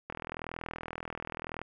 click train, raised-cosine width 0.5 ms, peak -22 dBFS, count 63, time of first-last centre 0.1-1.616 s, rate 40.9 Hz, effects none

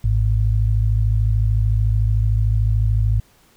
sine tone pair together, 53.55 / 107.1 Hz, A1 / A2, -46 / -46 cents, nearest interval octave, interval 1200 cents, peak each -17 dBFS, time 0.04-3.2 s, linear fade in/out 5 ms, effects pink hiss -55 dBFS RMS until 3.56 s

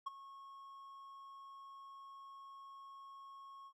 triangle tone with ADSR envelope, 1094 Hz, C#6, 23 cents flat, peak -34 dBFS, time 0.06-3.73 s, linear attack 11 ms, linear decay 18 ms, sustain -16 dB, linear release 64 ms, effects none

